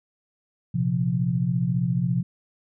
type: chord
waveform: sine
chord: Bb suspended second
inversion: none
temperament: just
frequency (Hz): 116.54 / 131.11 / 174.81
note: Bb2 / C3 / F3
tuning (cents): 0 / +4 / +2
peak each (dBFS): -29 / -24 / -24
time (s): 0.74-2.23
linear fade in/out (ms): 10
effects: none